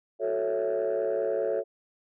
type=chord; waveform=sine; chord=F# minor seventh; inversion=none; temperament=equal; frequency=370 / 440 / 554.4 / 659.3 Hz; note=F#4 / A4 / C#5 / E5; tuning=0 / 0 / 0 / 0 cents; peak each=-32 / -28 / -28 / -31 dBFS; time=0.19-1.64 s; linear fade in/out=50 ms; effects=tanh soft clip ceiling -20 dBFS